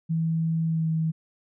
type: tone with pitch glide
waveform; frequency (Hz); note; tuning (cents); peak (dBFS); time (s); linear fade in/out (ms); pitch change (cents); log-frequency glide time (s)
sine; 162.8 to 160.37; E3 to E3; -21 to -47; -22; 0.09-1.12; 20; -26; 0.66-0.9
effects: none